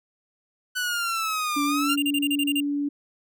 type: exponential two-way sweep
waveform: sawtooth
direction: down then up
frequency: 1500 to 1174.7 to 1407 Hz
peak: -21 dBFS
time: 0.75-1.96 s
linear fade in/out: 20 ms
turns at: 1.64 s
type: tone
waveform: sine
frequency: 287.3 Hz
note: D4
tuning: 38 cents flat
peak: -23 dBFS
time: 1.56-2.89 s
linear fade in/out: 10 ms
type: tone bursts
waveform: square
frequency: 2794 Hz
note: F7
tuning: in tune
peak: -24 dBFS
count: 9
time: 1.89-2.604 s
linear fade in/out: 5 ms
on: 50 ms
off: 33 ms
effects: none